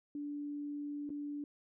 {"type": "tone with dropouts", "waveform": "sine", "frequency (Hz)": 290.8, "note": "D4", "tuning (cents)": -17, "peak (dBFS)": -38, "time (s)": [0.15, 1.44], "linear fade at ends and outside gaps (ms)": 2, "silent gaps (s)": [1.093, 1.102], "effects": []}